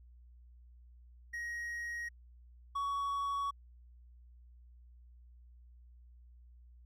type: tone pair in turn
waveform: triangle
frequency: 1887 / 1122 Hz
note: A#6 / C#6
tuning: +21 / +21 cents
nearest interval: major sixth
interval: 900 cents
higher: first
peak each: -36 / -31 dBFS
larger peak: second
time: 1.33-2.09 / 2.75-3.51 s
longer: neither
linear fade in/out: 10 ms
effects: added 60 Hz sine -55 dBFS peak until 6.85 s